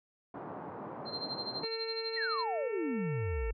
white band-pass noise, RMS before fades -43 dBFS, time 0.34-1.65 s, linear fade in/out 5 ms, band 120 to 1000 Hz, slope 24 dB/octave
sine tone with tremolo, 4156 Hz, C8, 12 cents flat, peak -34 dBFS, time 1.05-2.45 s, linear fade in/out 50 ms, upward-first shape sine, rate 12 Hz, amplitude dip 80%
harmonic tone, 450 Hz, A4, 39 cents sharp, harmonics 1 / 2 / 3 / 4 / 5 / 6, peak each -37 / -51 / -51 / -51 / -48 / -53 dBFS, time 1.63-3.51 s, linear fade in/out 5 ms
sine exponential sweep, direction down, 1996 to 47.1 Hz, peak -32 dBFS, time 2.16-3.53 s, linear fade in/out 20 ms
effects none

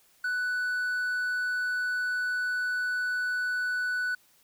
triangle tone, 1487 Hz, F#6, 8 cents sharp, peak -25 dBFS, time 0.24-4.15 s, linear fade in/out 5 ms, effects white hiss -63 dBFS RMS until 4.43 s

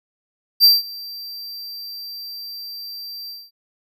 square tone with ADSR envelope, 4699 Hz, D8, in tune, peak -7 dBFS, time 0.6-3.51 s, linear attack 42 ms, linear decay 180 ms, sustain -24 dB, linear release 220 ms, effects none

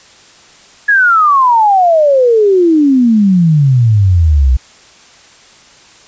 sine exponential sweep, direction down, 1702 to 60.7 Hz, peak -5 dBFS, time 0.88-4.57 s, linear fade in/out 10 ms, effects white hiss -41 dBFS RMS until 6.07 s + resampled to 16000 Hz

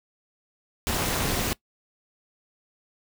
pink noise with amplitude modulation, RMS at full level -23 dBFS, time 0.87-1.53 s, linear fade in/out 0 ms, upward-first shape sine, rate 299 Hz, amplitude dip 80%, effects noise-tail reverb RT60 0.1 s tail -21 dB re dry

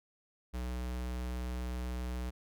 square tone, 61.74 Hz, B1, in tune, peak -36 dBFS, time 0.53-2.31 s, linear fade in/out 20 ms, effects none

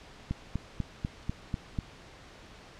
click train, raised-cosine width 5 ms, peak -18 dBFS, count 7, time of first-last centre 0.31-1.788 s, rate 4.06 Hz, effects pink hiss -51 dBFS RMS until 2.79 s + low-pass 5000 Hz 12 dB/octave

